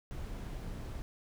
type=noise; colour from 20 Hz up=brown; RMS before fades=-41 dBFS; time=0.11-1.02 s; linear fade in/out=0 ms; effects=none